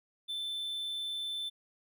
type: tone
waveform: triangle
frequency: 3532 Hz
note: A7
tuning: 6 cents sharp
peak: -33 dBFS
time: 0.28-1.5 s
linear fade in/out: 20 ms
effects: none